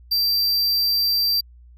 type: tone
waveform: square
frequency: 4699 Hz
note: D8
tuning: in tune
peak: -18 dBFS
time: 0.11-1.41 s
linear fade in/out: 10 ms
effects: added 60 Hz sine -44 dBFS peak until 1.77 s